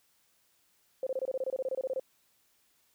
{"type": "tone bursts", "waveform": "sine", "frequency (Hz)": 523.3, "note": "C5", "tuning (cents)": 0, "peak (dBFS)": -29, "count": 16, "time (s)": [1.03, 1.997], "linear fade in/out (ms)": 2, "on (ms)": 37, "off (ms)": 25, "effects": ["white hiss -70 dBFS RMS until 2.94 s"]}